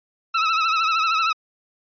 sawtooth tone with vibrato, 1308 Hz, E6, 14 cents flat, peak -14 dBFS, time 0.34-1.33 s, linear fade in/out 10 ms, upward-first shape triangle, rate 13 Hz, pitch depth 72 cents each way, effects resampled to 11025 Hz

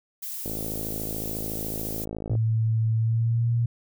violet noise, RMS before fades -34 dBFS, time 0.22-2.05 s, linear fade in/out 10 ms
click train, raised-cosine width 2 ms, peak -20 dBFS, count 103, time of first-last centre 0.46-2.352 s, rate 53.9 Hz
sine tone with pitch glide, 111.8 to 117.56 Hz, A2 to A#2, +28 to +15 cents, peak -20 dBFS, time 2.3-3.66 s, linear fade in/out 5 ms, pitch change +87 cents, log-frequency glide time 2.95-3.5 s
effects none

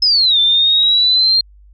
sine exponential two-way sweep, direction down then up, 5200 to 3537 to 4218 Hz, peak -9 dBFS, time 0.02-1.41 s, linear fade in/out 5 ms, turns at 0.39 s, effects added 50 Hz sine -41 dBFS peak until 1.73 s

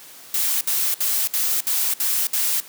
blue noise bursts, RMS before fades -21 dBFS, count 7, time 0.34-2.602 s, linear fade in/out 2 ms, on 270 ms, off 62 ms, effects white hiss -43 dBFS RMS until 2.68 s + high-pass 150 Hz 12 dB/octave

